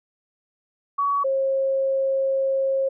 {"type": "tone pair in turn", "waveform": "sine", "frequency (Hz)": [1129, 538.2], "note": ["C#6", "C5"], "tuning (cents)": [31, 49], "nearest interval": "octave + minor second", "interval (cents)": 1282, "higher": "first", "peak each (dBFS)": -19, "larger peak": "neither", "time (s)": [[0.98, 1.24], [1.24, 2.89]], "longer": "second", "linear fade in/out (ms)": 10, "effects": []}